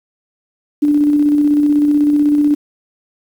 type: tone with tremolo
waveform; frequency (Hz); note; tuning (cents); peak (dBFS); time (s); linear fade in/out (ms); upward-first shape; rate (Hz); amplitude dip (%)
sine; 293.7; D4; 0; -8; 0.82-2.55; 10; square; 16; 25
effects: 7-bit